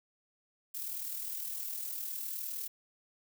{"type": "noise with amplitude modulation", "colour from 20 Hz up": "violet", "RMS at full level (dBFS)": -37, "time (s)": [0.74, 2.68], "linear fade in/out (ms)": 10, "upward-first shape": "sine", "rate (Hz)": 39.6, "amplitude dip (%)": 45, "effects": []}